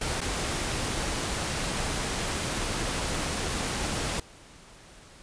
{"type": "noise with dropouts", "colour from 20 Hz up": "pink", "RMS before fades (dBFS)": -30, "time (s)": [0.01, 4.2], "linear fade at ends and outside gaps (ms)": 5, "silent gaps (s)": [0.207, 0.213], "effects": ["pink hiss -51 dBFS RMS until 5.22 s", "resampled to 22050 Hz"]}